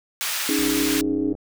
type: high-pass noise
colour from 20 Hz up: pink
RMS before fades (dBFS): -26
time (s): 0.21-1.01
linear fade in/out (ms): 0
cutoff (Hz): 1600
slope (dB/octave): 12
type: chord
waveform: sine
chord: C# suspended second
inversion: none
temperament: equal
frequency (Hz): 277.2 / 311.1 / 415.3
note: C#4 / D#4 / G#4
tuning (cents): 0 / 0 / 0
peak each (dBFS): -24 / -23 / -28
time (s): 0.49-1.33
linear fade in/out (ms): 2
type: click train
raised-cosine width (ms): 2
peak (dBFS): -25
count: 73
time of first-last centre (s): 0.59-1.351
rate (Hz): 94.6
effects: none